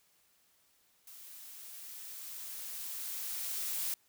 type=noise with level ramp; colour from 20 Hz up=blue; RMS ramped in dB=-52 to -35 dBFS; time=1.07-3.94 s; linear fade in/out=2 ms; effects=white hiss -70 dBFS RMS until 4.08 s